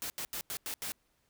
white noise bursts at uneven times, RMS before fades -38 dBFS, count 6, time 0.02-0.1 / 0.18-0.25 / 0.33-0.41 / 0.5-0.57 / 0.66-0.74 / 0.82-0.92 s, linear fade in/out 0 ms, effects pink hiss -74 dBFS RMS until 1.29 s

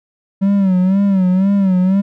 triangle tone with vibrato, 191.1 Hz, G3, 44 cents flat, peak -8 dBFS, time 0.41-2.02 s, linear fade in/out 20 ms, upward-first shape sine, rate 2 Hz, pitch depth 88 cents each way, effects none

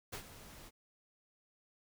pink noise with ADSR envelope, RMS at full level -41 dBFS, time 0.12-0.71 s, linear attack 16 ms, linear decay 87 ms, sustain -13 dB, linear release 38 ms, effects none

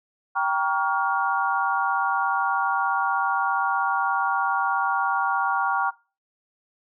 sine chord, G half-diminished seventh, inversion none, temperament just, 784 / 940.8 / 1128.9 / 1411.2 Hz, G5 / Bb5 / Db6 / F6, 0 / +16 / +31 / +18 cents, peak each -26 dBFS, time 0.35-5.91 s, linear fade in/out 20 ms, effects noise-tail reverb RT60 0.3 s tail -19 dB re dry

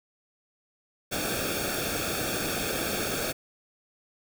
pink noise with comb filter, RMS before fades -30 dBFS, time 1.11-3.33 s, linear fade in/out 20 ms, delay 1 ms, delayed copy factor -0.8, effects none

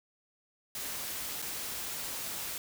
white noise with dropouts, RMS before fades -38 dBFS, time 0.75-2.58 s, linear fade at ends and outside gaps 2 ms, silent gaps 1.419-1.423 s, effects none

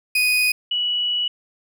35% pulse / sine tone pair in turn, 2489 / 2939 Hz, D#7 / F#7, 0 / -12 cents, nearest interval minor third, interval 288 cents, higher second, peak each -14 / -19 dBFS, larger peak first, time 0.15-0.52 / 0.71-1.28 s, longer second, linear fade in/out 5 ms, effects none

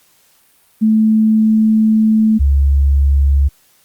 sine tone pair in turn, 218.5 / 69.64 Hz, A3 / C#2, -12 / +9 cents, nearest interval octave + minor sixth, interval 1979 cents, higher first, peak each -8 dBFS, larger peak neither, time 0.81-2.39 / 2.39-3.49 s, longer first, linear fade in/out 20 ms, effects white hiss -53 dBFS RMS until 3.84 s + Opus 48 kbps

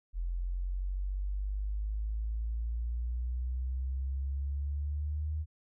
sine exponential sweep, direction up, 42.77 to 77.78 Hz, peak -31 dBFS, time 0.13-5.46 s, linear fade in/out 50 ms, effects none

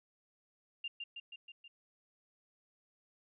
sine tone with echo, 2794 Hz, F7, in tune, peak -37 dBFS, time 0.84-0.88 s, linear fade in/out 5 ms, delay 160 ms, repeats 5, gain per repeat -3 dB, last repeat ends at 1.68 s, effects none

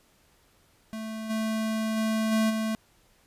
square tone with level steps, 220 Hz, A3, in tune, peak -34 / -27 / -25 / -22 / -27 dBFS, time 0.93-2.75 s, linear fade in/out 0 ms, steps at 1.29 / 1.96 / 2.31 / 2.49 s, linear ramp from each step 20 ms, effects pink hiss -63 dBFS RMS until 3.26 s + resampled to 32000 Hz

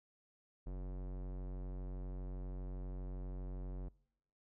square tone with low-pass filter, 46.25 Hz, F#1, in tune, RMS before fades -43 dBFS, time 0.66-3.89 s, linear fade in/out 10 ms, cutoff 620 Hz, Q 0.73, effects noise-tail reverb RT60 0.8 s tail -25 dB re dry

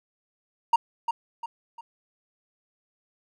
triangle tone with echo, 932.3 Hz, A#5, in tune, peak -13 dBFS, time 0.73-0.76 s, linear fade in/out 5 ms, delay 350 ms, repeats 3, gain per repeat -8 dB, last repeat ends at 1.81 s, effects none

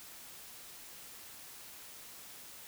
silence, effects white hiss -51 dBFS RMS until 2.67 s

